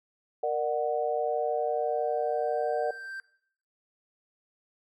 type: chord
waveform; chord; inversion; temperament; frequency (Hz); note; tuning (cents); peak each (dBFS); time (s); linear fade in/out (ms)
sine; Bb augmented; none; equal with one note detuned; 466.2 / 598.3 / 740; Bb4 / D5 / F#5; 0 / +32 / 0; -30; 0.43-2.91; 5
type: tone with exponential growth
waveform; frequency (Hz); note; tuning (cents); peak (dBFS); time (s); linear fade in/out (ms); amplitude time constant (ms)
triangle; 1568; G6; 0; -33; 1.26-3.2; 1; 420
effects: noise-tail reverb RT60 0.6 s tail -19 dB re dry